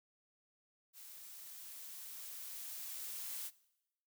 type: noise with level ramp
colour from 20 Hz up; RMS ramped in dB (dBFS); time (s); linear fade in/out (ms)
blue; -54 to -43; 0.93-3.51; 50
effects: noise-tail reverb RT60 0.9 s tail -21 dB re dry